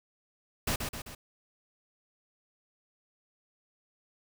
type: noise with echo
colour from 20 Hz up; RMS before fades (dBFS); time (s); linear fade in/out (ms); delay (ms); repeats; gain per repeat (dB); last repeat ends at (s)
pink; -30; 0.67-0.76; 5; 130; 3; -5; 1.15
effects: none